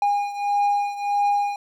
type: beating tone pair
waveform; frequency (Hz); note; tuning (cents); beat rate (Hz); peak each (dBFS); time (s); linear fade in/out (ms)
triangle; 814 / 815.6; G#5 / G#5; -35 / -32; 1.6; -19 / -23; 0.02-1.56; 2
effects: none